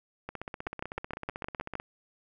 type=two click trains; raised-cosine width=0.5 ms; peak=-18 / -22 dBFS; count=8 / 25; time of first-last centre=0.67-1.754 / 0.29-1.799 s; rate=6.46 / 15.9 Hz; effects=none